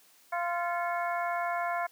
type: harmonic tone with a mistuned harmonic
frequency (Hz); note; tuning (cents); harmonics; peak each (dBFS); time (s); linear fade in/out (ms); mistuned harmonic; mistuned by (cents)
346.4; F4; -14; 2 / 3 / 4 / 5 / 6; -31 / -35 / -37 / -39 / -41; 0.32-1.87; 10; 6; +87
effects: white hiss -61 dBFS RMS until 1.91 s + high-pass 200 Hz 12 dB/octave